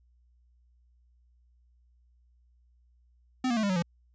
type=tone with pitch steps; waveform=square; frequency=256.4 / 236.5 / 218.1 / 201.2 / 185.54 / 171.13 Hz; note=C4 / A#3 / A3 / G3 / F#3 / F3; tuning=-35 / +25 / -15 / +45 / +5 / -35 cents; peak=-26 dBFS; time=3.44-3.824 s; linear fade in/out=5 ms; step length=64 ms; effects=added 60 Hz sine -61 dBFS peak until 4.14 s + resampled to 16000 Hz